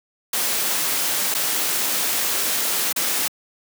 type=noise with dropouts; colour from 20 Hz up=white; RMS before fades=-22 dBFS; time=0.33-3.28 s; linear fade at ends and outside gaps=5 ms; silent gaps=1.342-1.347 / 2.927-2.961 s; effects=high-pass 200 Hz 12 dB/octave